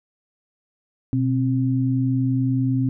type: tone pair together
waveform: sine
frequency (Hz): 124.8 / 264.4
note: B2 / C4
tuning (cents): +19 / +18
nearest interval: octave + minor second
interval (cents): 1299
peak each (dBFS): -20 / -21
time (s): 1.13-2.89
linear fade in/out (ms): 0
effects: none